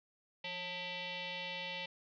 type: tone with frequency modulation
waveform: sine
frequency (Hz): 173.7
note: F3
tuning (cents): -9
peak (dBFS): -39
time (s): 0.44-1.86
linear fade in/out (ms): 5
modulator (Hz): 718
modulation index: 5
effects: none